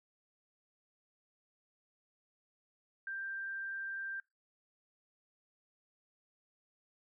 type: tone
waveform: sine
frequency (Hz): 1579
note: G6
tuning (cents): +12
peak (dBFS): -38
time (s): 3.07-4.2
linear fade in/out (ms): 2
effects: noise-tail reverb RT60 0.2 s tail -23 dB re dry